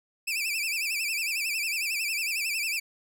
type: tone with vibrato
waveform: sawtooth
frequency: 2489 Hz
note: D#7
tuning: in tune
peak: -24 dBFS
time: 0.27-2.8 s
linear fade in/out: 10 ms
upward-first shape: sine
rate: 11 Hz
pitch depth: 140 cents each way
effects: none